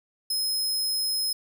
sawtooth tone, 5130 Hz, E8, 48 cents flat, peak -22 dBFS, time 0.3-1.33 s, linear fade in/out 5 ms, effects none

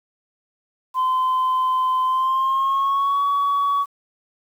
sine tone with pitch glide, 1029 to 1128.6 Hz, C6 to C#6, -29 to +31 cents, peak -15 dBFS, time 0.94-3.86 s, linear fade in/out 50 ms, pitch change +160 cents, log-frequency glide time 2.05-3.23 s, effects tanh soft clip ceiling -15 dBFS + 8-bit

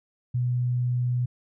sine tone, 123.47 Hz, B2, in tune, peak -22 dBFS, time 0.34-1.26 s, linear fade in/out 10 ms, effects none

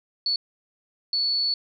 sine tone bursts at uneven times, 4435 Hz, C#8, in tune, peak -21 dBFS, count 2, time 0.26-0.36 / 1.13-1.54 s, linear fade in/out 2 ms, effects none

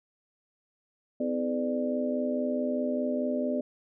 harmonic tone with a mistuned harmonic, 84.7 Hz, E2, 48 cents sharp, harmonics 3 / 4 / 5 / 6 / 7, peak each -29 / -40 / -36 / -39 / -31 dBFS, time 1.2-3.61 s, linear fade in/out 5 ms, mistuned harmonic 4, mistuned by -110 cents, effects none

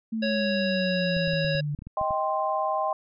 sine exponential sweep, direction down, 225.3 to 144.6 Hz, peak -26 dBFS, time 0.12-1.75 s, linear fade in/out 10 ms
harmonic tone, 554.4 Hz, C#5, in tune, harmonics 1 / 3 / 5 / 7 / 9, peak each -27 / -32 / -34 / -35 / -37 dBFS, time 0.22-1.61 s, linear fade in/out 10 ms
clicks, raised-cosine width 5 ms, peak -27 dBFS, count 11, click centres 1.167 / 1.278 / 1.334 / 1.447 / 1.551 / 1.747 / 1.79 / 1.821 / 1.87 / 2.013 / 2.108 s
sine chord, C minor, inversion first, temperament just, 627.9 / 784.9 / 1046.5 Hz, Eb5 / G5 / C6, +16 / +2 / 0 cents, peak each -28 dBFS, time 1.97-2.93 s, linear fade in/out 2 ms
effects none

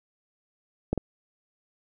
clicks, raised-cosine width 2 ms, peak -11 / -14 dBFS, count 2, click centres 0.93 / 0.977 s, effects none

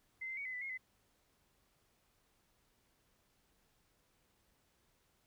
sine tone with pitch steps, 2065 / 2077 / 2240 / 2034 / 1989 / 2152 / 2031 Hz, C7 / C7 / C#7 / C7 / B6 / C7 / B6, -23 / -13 / +18 / -50 / +12 / +48 / +48 cents, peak -40 dBFS, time 0.21-0.777 s, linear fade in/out 10 ms, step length 81 ms, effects pink hiss -75 dBFS RMS until 5.26 s

